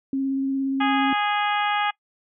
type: tone with vibrato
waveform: sine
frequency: 270.1 Hz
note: C#4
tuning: 45 cents flat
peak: -21 dBFS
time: 0.13-1.13 s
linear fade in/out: 2 ms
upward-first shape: sine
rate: 17 Hz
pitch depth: 12 cents each way
type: harmonic tone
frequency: 413.8 Hz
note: G#4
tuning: 6 cents flat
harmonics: 2 / 3 / 4 / 5 / 6 / 7 / 8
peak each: -23 / -27 / -29 / -31 / -33 / -34 / -35 dBFS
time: 0.8-1.91 s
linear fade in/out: 10 ms
effects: noise-tail reverb RT60 0.1 s tail -22 dB re dry